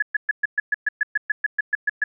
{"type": "tone bursts", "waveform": "sine", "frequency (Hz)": 1700, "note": "G#6", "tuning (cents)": 40, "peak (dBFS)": -16, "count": 15, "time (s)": [0, 2.04], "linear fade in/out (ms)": 5, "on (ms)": 24, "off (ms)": 120, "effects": []}